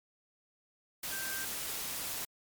sine tone in noise, 1568 Hz, G6, in tune, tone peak -40 dBFS, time 1.12-1.45 s, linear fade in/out 5 ms, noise white, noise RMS -38 dBFS, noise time 1.03-2.25 s, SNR -5 dB, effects MP3 96 kbps

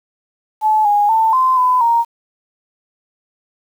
sine tone with pitch steps, 863 / 824 / 891 / 1034 / 1006 / 932 Hz, A5 / G#5 / A5 / C6 / B5 / A#5, -34 / -14 / +22 / -21 / +32 / -1 cents, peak -10 dBFS, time 0.61-2.05 s, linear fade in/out 50 ms, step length 240 ms, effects 7-bit

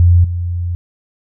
sine tone with level steps, 87.31 Hz, F2, in tune, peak -5 / -16 dBFS, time 0-0.75 s, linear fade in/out 0 ms, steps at 0.24 s, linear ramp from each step 5 ms, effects none

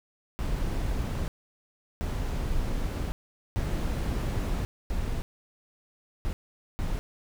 brown noise bursts at uneven times, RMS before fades -29 dBFS, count 6, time 0.39-1.28 / 2.01-3.12 / 3.56-4.65 / 4.9-5.22 / 6.25-6.33 / 6.79-6.99 s, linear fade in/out 0 ms, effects none

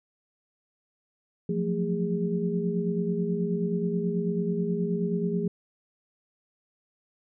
sine tone cluster, 173.7 / 183 / 222.2 / 409.6 Hz, F3 / F#3 / A3 / G#4, -9 / -19 / +17 / -24 cents, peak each -28 / -33 / -32 / -30 dBFS, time 1.49-5.48 s, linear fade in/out 5 ms, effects none

